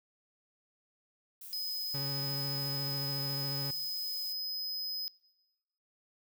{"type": "noise", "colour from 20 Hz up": "violet", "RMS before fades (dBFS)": -47, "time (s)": [1.41, 4.33], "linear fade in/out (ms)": 5}
{"type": "tone", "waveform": "square", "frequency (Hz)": 5040, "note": "D#8", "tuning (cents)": 21, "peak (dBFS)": -35, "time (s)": [1.53, 5.08], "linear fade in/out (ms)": 0}
{"type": "tone with vibrato", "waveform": "40% pulse", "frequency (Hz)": 138.59, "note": "C#3", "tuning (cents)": 0, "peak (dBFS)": -36, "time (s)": [1.94, 3.71], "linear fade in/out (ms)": 5, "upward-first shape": "sine", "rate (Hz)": 14, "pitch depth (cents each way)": 26}
{"effects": ["noise-tail reverb RT60 1.0 s tail -22 dB re dry"]}